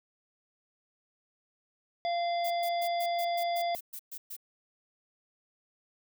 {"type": "harmonic tone", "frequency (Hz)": 690, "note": "F5", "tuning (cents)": -21, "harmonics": [1, 3, 5, 7], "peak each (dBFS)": [-28, -41, -43, -45], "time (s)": [2.05, 3.75], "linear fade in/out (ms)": 0}
{"type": "noise bursts", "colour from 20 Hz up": "violet", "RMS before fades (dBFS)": -41, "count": 11, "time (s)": [2.44, 4.366], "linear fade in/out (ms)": 10, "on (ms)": 66, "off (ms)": 120}
{"effects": []}